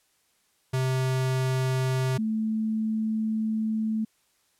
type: tone pair in turn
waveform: square / sine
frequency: 130.3 / 219.1 Hz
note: C3 / A3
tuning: -7 / -7 cents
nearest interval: major sixth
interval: 900 cents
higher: second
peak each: -24 dBFS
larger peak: neither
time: 0.73-2.18 / 2.18-4.05 s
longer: second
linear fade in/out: 10 ms
effects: white hiss -68 dBFS RMS until 4.59 s + low-pass 12000 Hz 12 dB/octave